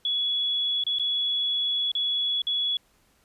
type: tone with dropouts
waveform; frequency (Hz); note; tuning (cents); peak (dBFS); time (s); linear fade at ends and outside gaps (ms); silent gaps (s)
sine; 3382; G#7; +31; -23; 0.05-2.77; 2; 0.838-0.866 / 0.986-0.996 / 1.917-1.951 / 2.419-2.469
effects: pink hiss -64 dBFS RMS until 3.24 s + resampled to 32000 Hz